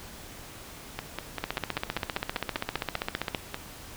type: two click trains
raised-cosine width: 0.3 ms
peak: -15 / -12 dBFS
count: 14 / 30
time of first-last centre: 0.99-3.544 / 1.44-3.348 s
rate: 5.09 / 15.2 Hz
effects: pink hiss -45 dBFS RMS until 3.96 s